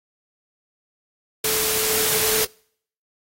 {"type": "tone in noise", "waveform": "sine", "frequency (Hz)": 436.4, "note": "A4", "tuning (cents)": -14, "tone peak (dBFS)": -26, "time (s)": [1.44, 2.45], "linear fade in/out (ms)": 5, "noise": "white", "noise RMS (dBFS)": -21, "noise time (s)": [1.44, 2.45], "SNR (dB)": -8, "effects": ["noise-tail reverb RT60 0.6 s tail -26 dB re dry", "AAC 48 kbps"]}